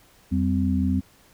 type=tone cluster; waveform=sine; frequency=85.3 / 193.2 / 257.8 Hz; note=F2 / G3 / C4; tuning=-40 / -25 / -26 cents; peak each=-24 dBFS; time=0.31-1.01 s; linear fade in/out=20 ms; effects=pink hiss -56 dBFS RMS until 1.33 s